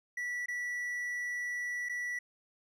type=tone with dropouts; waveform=triangle; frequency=1950 Hz; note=B6; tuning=23 cents flat; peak=-32 dBFS; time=0.17-2.19 s; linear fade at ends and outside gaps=5 ms; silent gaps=0.46-0.483 / 1.888-1.894 s; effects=none